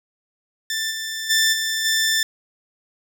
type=tone with level steps; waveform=15% pulse; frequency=1774 Hz; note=A6; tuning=14 cents sharp; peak=-16 / -20 / -9 / -15 / -11 dBFS; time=0.7-2.23 s; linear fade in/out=2 ms; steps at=0.9 / 1.29 / 1.52 / 1.84 s; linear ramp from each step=20 ms; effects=none